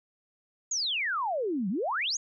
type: exponential two-way sweep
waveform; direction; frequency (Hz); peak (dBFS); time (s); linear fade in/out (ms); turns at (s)
sine; down then up; 6970 to 176.9 to 6970; -27; 0.71-2.17; 5; 1.69
effects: none